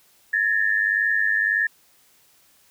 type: tone pair together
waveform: sine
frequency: 1710.3 / 1812 Hz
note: A6 / A#6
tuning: -50 / -50 cents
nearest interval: minor second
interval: 100 cents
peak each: -21 dBFS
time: 0.33-1.67 s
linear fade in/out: 5 ms
effects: white hiss -58 dBFS RMS until 2.7 s